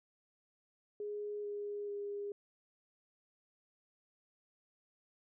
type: tone with pitch steps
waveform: sine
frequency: 415.3 / 411 / 406.8 Hz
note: G#4 / G#4 / G#4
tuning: 0 / -18 / -36 cents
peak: -38 dBFS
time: 1-2.32 s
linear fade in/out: 2 ms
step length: 440 ms
effects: none